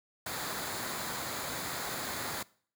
pink noise with comb filter, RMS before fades -37 dBFS, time 0.26-2.43 s, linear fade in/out 5 ms, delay 0.35 ms, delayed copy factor -0.5, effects noise-tail reverb RT60 0.5 s tail -22 dB re dry + high-pass 100 Hz 12 dB/octave

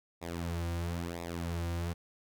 sawtooth tone with flanger, 85.3 Hz, F2, 40 cents flat, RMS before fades -36 dBFS, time 0.21-1.94 s, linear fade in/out 20 ms, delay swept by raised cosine 0.66 to 4.66 ms, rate 1 Hz, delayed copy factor -0.8, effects none

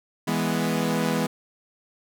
sawtooth chord, E major, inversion none, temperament equal, 164.81 / 207.7 / 246.9 Hz, E3 / G#3 / B3, 0 / 0 / 0 cents, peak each -23 dBFS, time 0.27-1.27 s, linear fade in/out 10 ms, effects none

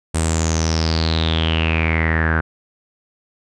sawtooth tone with low-pass filter sweep, 80.7 Hz, E2, 36 cents flat, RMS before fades -18 dBFS, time 0.14-2.41 s, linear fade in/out 10 ms, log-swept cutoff 8700 to 1500 Hz, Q 9.1, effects none

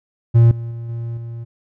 triangle tone with level steps, 116.6 Hz, A#2, 1 cent sharp, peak -5 / -22 / -24 / -21 / -25 dBFS, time 0.34-1.45 s, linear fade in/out 20 ms, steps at 0.51 / 0.71 / 0.89 / 1.17 s, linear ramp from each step 2 ms, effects none

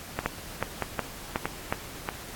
two click trains, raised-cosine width 0.5 ms, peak -10 / -12 dBFS, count 5 / 4, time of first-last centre 0.26-1.725 / 0.19-2.089 s, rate 2.73 / 1.58 Hz, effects pink hiss -42 dBFS RMS until 2.35 s + AAC 64 kbps

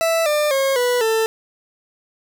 40% pulse tone with pitch steps, 659.3 / 597.6 / 541.7 / 491.1 / 445.1 Hz, E5 / D5 / C#5 / B4 / A4, 0 / +30 / -40 / -10 / +20 cents, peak -15 dBFS, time 0.01-1.26 s, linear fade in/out 0 ms, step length 250 ms, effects none

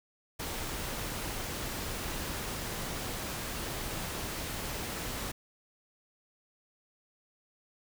pink noise, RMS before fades -37 dBFS, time 0.39-5.32 s, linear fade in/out 10 ms, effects none

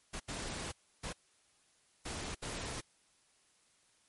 pink noise bursts at uneven times, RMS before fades -41 dBFS, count 5, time 0.13-0.2 / 0.28-0.72 / 1.03-1.13 / 2.05-2.35 / 2.42-2.81 s, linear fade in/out 10 ms, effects white hiss -70 dBFS RMS until 4.08 s + MP3 48 kbps

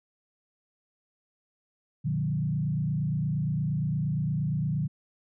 sine tone with frequency modulation, 150 Hz, D3, 37 cents sharp, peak -25 dBFS, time 2.04-4.88 s, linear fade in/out 20 ms, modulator 28.6 Hz, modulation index 1.1, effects none

